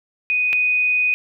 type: tone pair in turn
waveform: sine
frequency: 2489 / 2489 Hz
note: D#7 / D#7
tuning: 0 / 0 cents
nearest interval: unison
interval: 0 cents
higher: neither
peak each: -16 / -15 dBFS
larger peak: second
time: 0.3-0.53 / 0.53-1.14 s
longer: second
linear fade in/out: 0 ms
effects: none